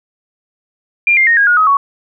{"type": "tone with pitch steps", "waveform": "sine", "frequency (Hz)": [2394, 2108, 1856.7, 1635.2, 1440, 1268.2, 1116.8], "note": ["D7", "C7", "A#6", "G#6", "F#6", "D#6", "C#6"], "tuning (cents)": [33, 12, -7, -27, -47, 33, 13], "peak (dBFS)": -7, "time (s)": [1.07, 1.77], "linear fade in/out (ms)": 2, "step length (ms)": 100, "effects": []}